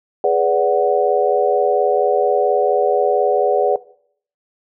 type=chord; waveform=sine; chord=G# half-diminished seventh; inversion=none; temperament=equal with one note detuned; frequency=415.3 / 493.9 / 578.2 / 740 Hz; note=G#4 / B4 / D5 / F#5; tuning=0 / 0 / -27 / 0 cents; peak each=-18 dBFS; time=0.24-3.76 s; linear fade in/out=2 ms; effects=noise-tail reverb RT60 0.6 s tail -19 dB re dry